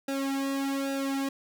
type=tone with flanger; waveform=sawtooth; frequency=273.7 Hz; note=C#4; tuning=22 cents flat; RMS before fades=-30 dBFS; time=0.08-1.29 s; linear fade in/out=5 ms; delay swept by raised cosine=0.93 to 2.33 ms; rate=1.2 Hz; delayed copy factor=-0.95; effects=none